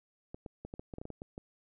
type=clicks; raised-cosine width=2 ms; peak=-29 dBFS; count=12; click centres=0.345 / 0.462 / 0.65 / 0.739 / 0.795 / 0.938 / 0.984 / 1.015 / 1.054 / 1.103 / 1.219 / 1.379 s; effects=none